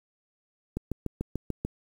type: click train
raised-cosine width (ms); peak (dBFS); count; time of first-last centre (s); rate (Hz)
3; -17; 7; 0.77-1.65; 6.82
effects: 8-bit